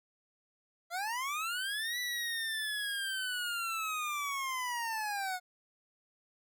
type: linear two-way sweep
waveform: 25% pulse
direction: up then down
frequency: 664 to 1975.5 to 719 Hz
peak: -30 dBFS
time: 0.9-5.4 s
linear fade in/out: 50 ms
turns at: 1.99 s
effects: none